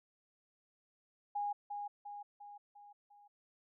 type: tone with echo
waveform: sine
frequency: 820 Hz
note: G#5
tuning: 22 cents flat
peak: -34 dBFS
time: 1.35-1.53 s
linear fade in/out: 10 ms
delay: 350 ms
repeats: 5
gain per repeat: -5 dB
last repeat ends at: 3.28 s
effects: none